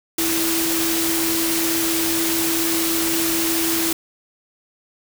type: tone in noise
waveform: sine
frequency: 330 Hz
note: E4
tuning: 2 cents sharp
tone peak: -22 dBFS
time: 0.18-3.93 s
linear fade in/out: 5 ms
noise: white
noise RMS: -22 dBFS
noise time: 0.18-3.93 s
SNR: -3 dB
effects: none